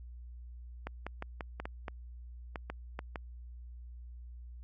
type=clicks; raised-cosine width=0.5 ms; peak=-23 dBFS; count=11; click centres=0.87 / 1.066 / 1.224 / 1.408 / 1.6 / 1.655 / 1.882 / 2.558 / 2.7 / 2.991 / 3.158 s; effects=added 60 Hz sine -45 dBFS peak until 4.63 s + AAC 32 kbps